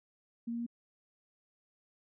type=tone with pitch steps; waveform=sine; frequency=233.2 / 234.7 / 236.2 Hz; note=A#3 / A#3 / A#3; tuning=+1 / +12 / +23 cents; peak=-34 dBFS; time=0.47-0.665 s; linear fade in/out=10 ms; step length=65 ms; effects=none